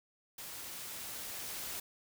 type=noise with level ramp; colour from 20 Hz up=white; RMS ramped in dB=-46 to -41 dBFS; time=0.38-1.8 s; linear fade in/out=5 ms; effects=none